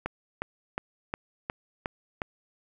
click train, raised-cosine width 0.5 ms, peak -15 dBFS, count 7, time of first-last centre 0.06-2.218 s, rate 2.78 Hz, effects 9-bit

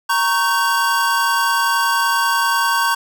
square chord, G diminished, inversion first, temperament equal with one note detuned, 932.3 / 1108.7 / 1543.7 Hz, Bb5 / Db6 / G6, 0 / 0 / -27 cents, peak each -20 dBFS, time 0.09-2.95 s, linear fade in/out 10 ms, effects none

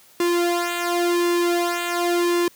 sawtooth tone with flanger, 347.7 Hz, F4, 8 cents flat, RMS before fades -21 dBFS, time 0.2-2.48 s, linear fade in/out 2 ms, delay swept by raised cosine 1.3 to 2.7 ms, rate 0.92 Hz, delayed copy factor -0.8, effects white hiss -52 dBFS RMS until 2.55 s + high-pass 80 Hz 12 dB/octave

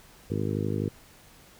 harmonic tone, 51.9 Hz, G#1, in tune, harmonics 2 / 3 / 4 / 5 / 6 / 7 / 8 / 9, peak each -31 / -33 / -34 / -35 / -36 / -36 / -37 / -38 dBFS, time 0.3-0.89 s, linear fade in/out 5 ms, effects pink hiss -54 dBFS RMS until 1.59 s

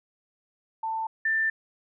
sine tone pair in turn, 890 / 1780 Hz, A5 / A6, +20 / +20 cents, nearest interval octave, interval 1200 cents, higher second, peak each -27 / -22 dBFS, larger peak second, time 0.83-1.07 / 1.25-1.5 s, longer second, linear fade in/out 5 ms, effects none

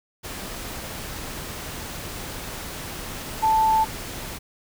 sine tone in noise, 880 Hz, A5, in tune, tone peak -16 dBFS, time 3.42-3.85 s, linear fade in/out 20 ms, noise pink, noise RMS -34 dBFS, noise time 0.23-4.39 s, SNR +15 dB, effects none

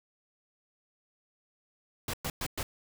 pink noise bursts, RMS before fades -34 dBFS, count 4, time 2.08-2.63 s, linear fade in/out 2 ms, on 55 ms, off 110 ms, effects none

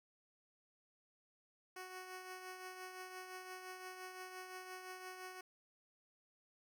10% pulse tone with tremolo, 370 Hz, F#4, in tune, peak -38 dBFS, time 1.76-5.41 s, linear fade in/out 5 ms, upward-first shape triangle, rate 5.8 Hz, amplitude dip 50%, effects none

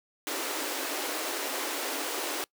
pink high-pass noise, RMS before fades -33 dBFS, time 0.27-2.44 s, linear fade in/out 0 ms, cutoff 270 Hz, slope 96 dB/octave, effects noise-tail reverb RT60 0.1 s tail -24 dB re dry

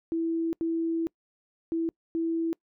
sine tone bursts at uneven times, 329.6 Hz, E4, in tune, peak -25 dBFS, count 4, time 0.12-0.53 / 0.61-1.07 / 1.72-1.89 / 2.15-2.53 s, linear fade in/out 0 ms, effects noise-tail reverb RT60 0.1 s tail -26 dB re dry

